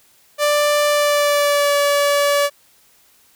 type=tone with pitch glide; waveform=sawtooth; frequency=589 to 573.6 Hz; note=D5 to D5; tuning=+5 to -41 cents; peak=-10 dBFS; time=0.38-2.5 s; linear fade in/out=50 ms; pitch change=-46 cents; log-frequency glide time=0.88-1.75 s; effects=white hiss -54 dBFS RMS until 3.35 s